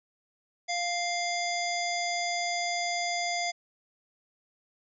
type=harmonic tone with a mistuned harmonic; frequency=698.5 Hz; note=F5; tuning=in tune; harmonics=1 / 3 / 5 / 7 / 9 / 10; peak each=-31 / -33 / -40 / -36 / -41 / -41 dBFS; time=0.68-3.52 s; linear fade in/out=20 ms; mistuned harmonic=5; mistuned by=-21 cents; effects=none